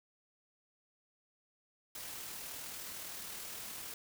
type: noise with amplitude modulation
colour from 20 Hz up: white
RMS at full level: -44 dBFS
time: 1.95-3.94 s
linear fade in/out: 2 ms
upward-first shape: sine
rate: 39.4 Hz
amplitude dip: 25%
effects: none